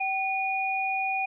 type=tone pair together; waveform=sine; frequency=769 / 2448 Hz; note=G5 / D#7; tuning=-33 / -29 cents; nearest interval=octave + minor sixth; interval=2004 cents; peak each=-28 dBFS; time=0-1.26 s; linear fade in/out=10 ms; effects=none